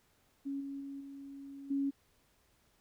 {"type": "tone with level steps", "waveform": "sine", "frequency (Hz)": 277.2, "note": "C#4", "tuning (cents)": 0, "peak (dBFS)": [-35, -39, -41, -45, -30], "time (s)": [0.45, 1.91], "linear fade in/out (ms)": 20, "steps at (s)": [0.6, 0.8, 1, 1.7], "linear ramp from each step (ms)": 10, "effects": ["pink hiss -71 dBFS RMS until 2.8 s"]}